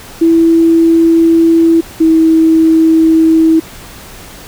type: tone pair in turn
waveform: sine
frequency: 330 / 322.6 Hz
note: E4 / E4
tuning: +2 / -37 cents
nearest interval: unison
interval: 39 cents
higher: first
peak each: -4 dBFS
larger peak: neither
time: 0.21-1.81 / 2-3.6 s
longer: neither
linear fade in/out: 10 ms
effects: pink hiss -32 dBFS RMS until 4.47 s